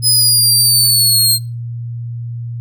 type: exponential sweep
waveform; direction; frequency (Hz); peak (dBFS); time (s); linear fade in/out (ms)
20% pulse; down; 5070 to 4183; -3; 0.02-1.39; 50
effects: noise-tail reverb RT60 0.3 s tail -22 dB re dry + added 118 Hz sine -21 dBFS peak until 2.6 s